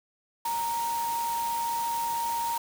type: tone in noise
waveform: sine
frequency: 932.3 Hz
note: A#5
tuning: in tune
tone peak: -27 dBFS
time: 0.45-2.58 s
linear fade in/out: 5 ms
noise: white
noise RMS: -38 dBFS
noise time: 0.45-2.58 s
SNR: +8 dB
effects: none